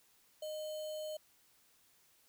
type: tone with sample-and-hold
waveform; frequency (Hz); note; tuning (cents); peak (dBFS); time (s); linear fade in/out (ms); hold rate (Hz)
sine; 616; D#5; -17; -39; 0.42-1.17; 5; 3675
effects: white hiss -69 dBFS RMS until 2.28 s